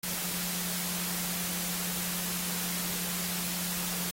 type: tone in noise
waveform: sine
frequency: 177.5 Hz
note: F3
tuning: 28 cents sharp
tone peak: -40 dBFS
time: 0.03-4.11 s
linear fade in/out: 5 ms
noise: white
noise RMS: -34 dBFS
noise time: 0.03-4.11 s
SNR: -9 dB
effects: AAC 48 kbps